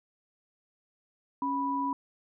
sine tone pair together, 276.7 / 984.1 Hz, C#4 / B5, -3 / -6 cents, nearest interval octave + minor seventh, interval 2197 cents, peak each -32 / -29 dBFS, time 1.42-1.93 s, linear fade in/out 2 ms, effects none

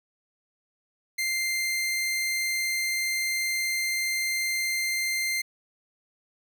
sawtooth tone, 2093 Hz, C7, in tune, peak -22 dBFS, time 1.18-5.42 s, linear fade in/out 10 ms, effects none

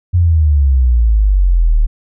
sine exponential sweep, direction down, 90.4 to 36.71 Hz, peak -7 dBFS, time 0.13-1.87 s, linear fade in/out 20 ms, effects none

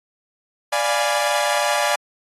sawtooth chord, D diminished seventh, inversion none, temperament equal, 587.3 / 698.5 / 830.6 / 987.8 Hz, D5 / F5 / Ab5 / Cb6, 0 / 0 / 0 / 0 cents, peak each -18 / -22 / -19 / -24 dBFS, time 0.72-1.96 s, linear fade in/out 10 ms, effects AAC 32 kbps

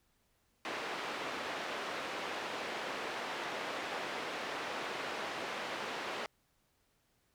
pink band-pass noise, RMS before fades -40 dBFS, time 0.65-6.26 s, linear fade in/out 0 ms, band 420 to 3100 Hz, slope 12 dB/octave, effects pink hiss -75 dBFS RMS until 7.34 s

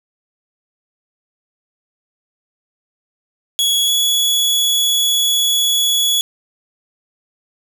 sawtooth tone pair in turn, 3355 / 3384 Hz, G#7 / G#7, +17 / +32 cents, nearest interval unison, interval 15 cents, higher second, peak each -10 dBFS, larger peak neither, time 3.59-3.88 / 3.88-6.21 s, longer second, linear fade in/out 0 ms, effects none

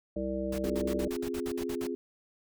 harmonic tone, 65.41 Hz, C2, in tune, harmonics 1 / 3 / 5 / 7 / 9, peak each -40 / -36 / -36 / -40 / -35 dBFS, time 0.16-1.08 s, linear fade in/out 5 ms
pink noise bursts, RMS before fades -42 dBFS, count 12, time 0.52-1.871 s, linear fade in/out 5 ms, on 64 ms, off 53 ms
sine chord, F minor, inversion second, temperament equal, 261.6 / 349.2 / 415.3 Hz, C4 / F4 / Ab4, 0 / 0 / 0 cents, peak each -36 dBFS, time 0.64-1.95 s, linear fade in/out 0 ms
effects none

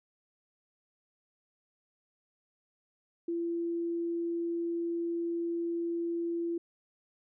sine tone, 339 Hz, E4, 49 cents sharp, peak -30 dBFS, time 3.28-6.58 s, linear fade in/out 5 ms, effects none

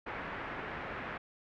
white low-pass noise, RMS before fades -41 dBFS, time 0.06-1.18 s, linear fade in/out 10 ms, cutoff 2000 Hz, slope 24 dB/octave, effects none

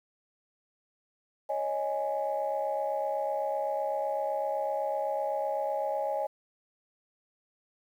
sine chord, C# suspended second, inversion none, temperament equal, 554.4 / 622.3 / 830.6 Hz, C#5 / D#5 / G#5, 0 / 0 / 0 cents, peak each -32 dBFS, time 1.49-6.27 s, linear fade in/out 10 ms, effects tanh soft clip ceiling -20 dBFS + 10-bit

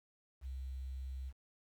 sine tone with quantisation, 65.41 Hz, C2, in tune, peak -40 dBFS, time 0.41-1.33 s, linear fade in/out 50 ms, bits 11, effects none

